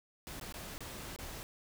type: noise with dropouts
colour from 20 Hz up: pink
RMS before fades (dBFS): -45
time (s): 0.27-1.43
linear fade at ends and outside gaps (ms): 0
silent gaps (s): 0.398-0.412 / 0.525-0.541 / 0.78-0.806 / 1.162-1.188
effects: none

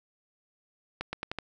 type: accelerating click train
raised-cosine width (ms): 0.3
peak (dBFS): -17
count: 5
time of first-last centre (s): 1.01-1.387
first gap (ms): 120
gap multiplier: 0.84
effects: none

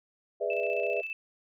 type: chord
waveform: sine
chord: E dominant seventh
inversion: first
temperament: just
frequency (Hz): 412 / 494.4 / 593.3 / 659.3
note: G#4 / B4 / D5 / E5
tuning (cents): -14 / +2 / +18 / 0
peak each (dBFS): -33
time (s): 0.4-1.02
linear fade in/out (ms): 20
type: tone with tremolo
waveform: sine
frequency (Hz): 2637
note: E7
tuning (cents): 0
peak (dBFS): -32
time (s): 0.5-1.13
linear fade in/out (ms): 2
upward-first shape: square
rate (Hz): 15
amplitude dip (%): 50
effects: none

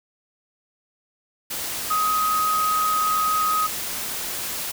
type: tone in noise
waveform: sine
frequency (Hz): 1258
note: D#6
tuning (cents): +19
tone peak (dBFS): -19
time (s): 1.9-3.67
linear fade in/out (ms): 10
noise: white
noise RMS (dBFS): -29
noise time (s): 1.5-4.72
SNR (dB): +7
effects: none

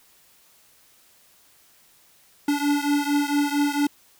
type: beating tone pair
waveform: square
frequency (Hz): 287.4 / 291.8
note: D4 / D4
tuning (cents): -37 / -11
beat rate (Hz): 4.4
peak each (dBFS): -23 / -25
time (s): 2.48-3.87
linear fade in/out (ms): 5
effects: white hiss -57 dBFS RMS until 4.19 s

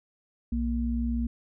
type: tone pair together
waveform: sine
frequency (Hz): 61.64 / 234.2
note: B1 / A#3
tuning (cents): -3 / +8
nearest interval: octave + major seventh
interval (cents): 2311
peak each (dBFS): -28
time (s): 0.52-1.27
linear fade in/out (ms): 5
effects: none

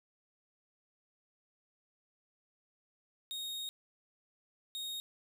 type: tone bursts at uneven times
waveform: 40% pulse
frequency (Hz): 3729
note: A#7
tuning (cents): 0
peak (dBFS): -37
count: 2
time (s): 3.31-3.69 / 4.75-5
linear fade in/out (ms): 0
effects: none

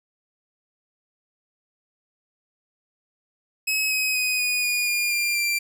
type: tone with pitch steps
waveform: sawtooth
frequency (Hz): 2562 / 2533 / 2503 / 2475 / 2446 / 2418 / 2390 / 2363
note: E7 / D#7 / D#7 / D#7 / D#7 / D7 / D7 / D7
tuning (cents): -50 / +30 / +10 / -10 / -30 / +50 / +30 / +10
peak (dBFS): -18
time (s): 3.67-5.59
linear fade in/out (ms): 10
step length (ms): 240
effects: none

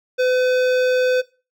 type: tone with hard clipping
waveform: sine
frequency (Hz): 506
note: B4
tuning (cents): +42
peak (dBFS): -17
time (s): 0.18-1.22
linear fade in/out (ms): 20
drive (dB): 16
effects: noise-tail reverb RT60 0.3 s tail -19 dB re dry

